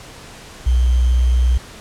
sine tone with sample-and-hold, 61.74 Hz, B1, in tune, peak -11 dBFS, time 0.66-1.58 s, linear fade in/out 10 ms, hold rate 3150 Hz, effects pink hiss -38 dBFS RMS until 1.8 s + low-pass 9000 Hz 12 dB/octave

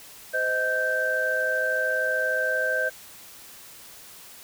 sine tone cluster, 515 / 628 / 1562 Hz, C5 / D#5 / G6, -28 / +16 / -7 cents, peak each -29 / -29 / -24 dBFS, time 0.33-2.9 s, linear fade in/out 20 ms, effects white hiss -46 dBFS RMS until 4.43 s

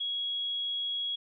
sine tone, 3322 Hz, G#7, in tune, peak -30 dBFS, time 0-1.16 s, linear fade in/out 10 ms, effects none

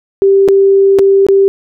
sine tone with dropouts, 392 Hz, G4, in tune, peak -4 dBFS, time 0.22-1.48 s, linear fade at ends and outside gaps 0 ms, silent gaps 0.479-0.486 / 0.987-0.992 / 1.266-1.286 s, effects none

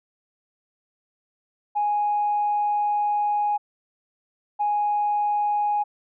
sine tone pair in turn, 830 / 830 Hz, G#5 / G#5, -1 / -1 cents, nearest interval unison, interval 0 cents, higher neither, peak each -19 dBFS, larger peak neither, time 1.75-3.58 / 4.59-5.84 s, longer first, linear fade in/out 20 ms, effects tanh soft clip ceiling -15 dBFS

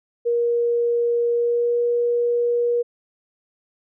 sine tone with pitch glide, 473.4 to 477.8 Hz, A#4 to A#4, +27 to +43 cents, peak -17 dBFS, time 0.25-2.83 s, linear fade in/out 20 ms, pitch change +16 cents, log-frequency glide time 1.32-1.79 s, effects none

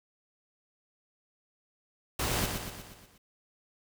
pink noise with echo, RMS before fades -31 dBFS, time 2.19-2.46 s, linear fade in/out 5 ms, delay 120 ms, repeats 6, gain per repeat -5 dB, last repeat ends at 3.18 s, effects none

